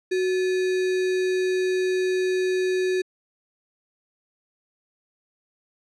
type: tone with sample-and-hold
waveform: sine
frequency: 370 Hz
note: F#4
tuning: in tune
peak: -20 dBFS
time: 0.11-3.02 s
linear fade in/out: 10 ms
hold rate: 2100 Hz
effects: low-pass 6000 Hz 12 dB/octave